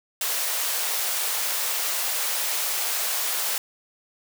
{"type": "high-pass noise", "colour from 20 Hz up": "white", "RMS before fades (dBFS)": -26, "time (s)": [0.21, 3.58], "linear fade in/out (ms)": 2, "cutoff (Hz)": 480, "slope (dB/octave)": 24, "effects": []}